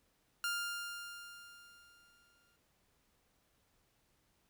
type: tone with exponential decay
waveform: sawtooth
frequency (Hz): 1400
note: F6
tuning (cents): +4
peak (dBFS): -30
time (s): 0.44-2.56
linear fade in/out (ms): 1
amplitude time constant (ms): 460
effects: pink hiss -75 dBFS RMS until 4.49 s